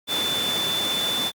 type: tone in noise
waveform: sine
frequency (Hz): 3512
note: A7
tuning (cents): -4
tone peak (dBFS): -23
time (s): 0.07-1.32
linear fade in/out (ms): 50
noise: pink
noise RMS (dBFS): -28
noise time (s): 0.07-1.32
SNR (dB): +2
effects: high-pass 200 Hz 12 dB/octave + Opus 48 kbps